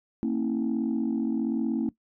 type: tone cluster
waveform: sine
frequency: 227.4 / 268.5 / 324.2 Hz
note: A#3 / C4 / E4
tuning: -43 / +45 / -29 cents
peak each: -26 / -28 / -29 dBFS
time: 0.23-1.89 s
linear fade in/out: 0 ms
effects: noise-tail reverb RT60 0.1 s tail -18 dB re dry + tanh soft clip ceiling -19 dBFS